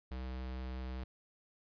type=tone; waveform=square; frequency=63.9 Hz; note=C2; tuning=40 cents flat; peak=-40 dBFS; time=0.11-1.04 s; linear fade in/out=5 ms; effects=resampled to 11025 Hz + 13-bit